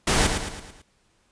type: noise with echo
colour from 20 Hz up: pink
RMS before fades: -20 dBFS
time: 0.07-0.27 s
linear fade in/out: 5 ms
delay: 110 ms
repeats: 5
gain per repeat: -6 dB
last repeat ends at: 0.82 s
effects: pink hiss -65 dBFS RMS until 1.31 s + resampled to 22050 Hz